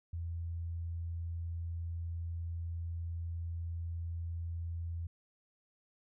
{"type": "tone", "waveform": "sine", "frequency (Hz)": 84.2, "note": "E2", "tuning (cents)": 37, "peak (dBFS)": -36, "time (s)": [0.13, 5.07], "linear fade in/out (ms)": 5, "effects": []}